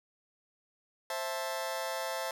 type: chord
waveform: sawtooth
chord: A minor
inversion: first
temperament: just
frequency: 528 / 660 / 880 Hz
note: C5 / E5 / A5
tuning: +16 / +2 / 0 cents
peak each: -34 / -34 / -35 dBFS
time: 1.1-2.31 s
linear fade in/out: 2 ms
effects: none